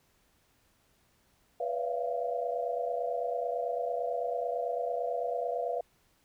sine tone cluster, 491 / 567 / 666 / 695 Hz, B4 / C#5 / E5 / F5, -10 / +39 / +18 / -9 cents, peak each -34 / -37 / -38 / -34 dBFS, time 1.6-5.81 s, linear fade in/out 5 ms, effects pink hiss -69 dBFS RMS until 6.24 s

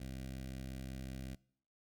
15% pulse tone with notch filter, 65.41 Hz, C2, in tune, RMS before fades -45 dBFS, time 0-1.35 s, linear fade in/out 5 ms, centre 1000 Hz, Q 0.87, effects noise-tail reverb RT60 0.6 s tail -23 dB re dry + Opus 48 kbps

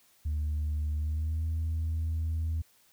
sine tone with pitch glide, 75.5 to 80.45 Hz, D2 to E2, +48 to -42 cents, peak -26 dBFS, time 0.25-2.62 s, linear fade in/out 10 ms, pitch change +110 cents, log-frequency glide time 0.96-1.45 s, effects tanh soft clip ceiling -26 dBFS + white hiss -64 dBFS RMS until 2.92 s

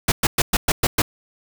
pink noise bursts, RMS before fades -17 dBFS, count 7, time 0.08-1.02 s, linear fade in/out 5 ms, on 40 ms, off 110 ms, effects none

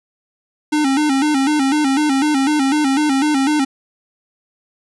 square tone with vibrato, 285.2 Hz, C#4, 49 cents sharp, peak -14 dBFS, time 0.72-3.65 s, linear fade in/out 10 ms, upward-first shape square, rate 4 Hz, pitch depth 100 cents each way, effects resampled to 24000 Hz + 9-bit

